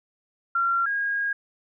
sine tone pair in turn, 1373 / 1632.8 Hz, F6 / G#6, -30 / -30 cents, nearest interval minor third, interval 300 cents, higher second, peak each -20 / -23 dBFS, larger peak first, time 0.55-0.86 / 0.86-1.33 s, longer second, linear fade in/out 5 ms, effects none

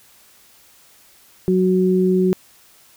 sine tone pair together, 184.9 / 369.8 Hz, F#3 / F#4, -1 / -1 cents, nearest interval octave, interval 1200 cents, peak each -16 dBFS, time 1.48-2.33 s, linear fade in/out 0 ms, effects white hiss -51 dBFS RMS until 2.96 s

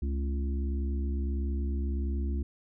harmonic tone with a mistuned harmonic, 68.8 Hz, C#2, 12 cents flat, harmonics 1 / 3 / 4 / 5, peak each -28 / -39 / -43 / -43 dBFS, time 0.02-2.43 s, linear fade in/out 5 ms, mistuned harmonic 3, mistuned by +60 cents, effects none

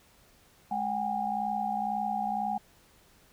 sine tone cluster, 210.6 / 749 / 811 Hz, G#3 / F#5 / G#5, +24 / +21 / -41 cents, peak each -37 / -32 / -31 dBFS, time 0.71-2.58 s, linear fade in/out 5 ms, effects pink hiss -61 dBFS RMS until 3.32 s

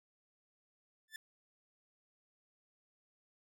sawtooth tone with exponential growth, 1760 Hz, A6, in tune, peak -37 dBFS, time 1.08-1.16 s, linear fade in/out 2 ms, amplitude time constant 16 ms, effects none

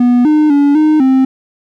triangle tone with pitch steps, 244.3 / 304.3 / 285.4 / 307.9 / 263.2 Hz, B3 / D#4 / D4 / D#4 / C4, -19 / -38 / -49 / -18 / +10 cents, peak -4 dBFS, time 0-1.25 s, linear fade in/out 5 ms, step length 250 ms, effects none

